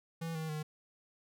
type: tone with pitch steps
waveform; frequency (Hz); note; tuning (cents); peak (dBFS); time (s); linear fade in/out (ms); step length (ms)
square; 164.81 / 158.92 / 153.24; E3 / D#3 / D#3; 0 / +37 / -26; -37; 0.21-0.63; 10; 140
effects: none